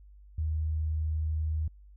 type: tone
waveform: sine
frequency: 78.2 Hz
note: D#2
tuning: 9 cents sharp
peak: -27 dBFS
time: 0.38-1.68 s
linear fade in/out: 5 ms
effects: added 50 Hz sine -50 dBFS peak until 1.96 s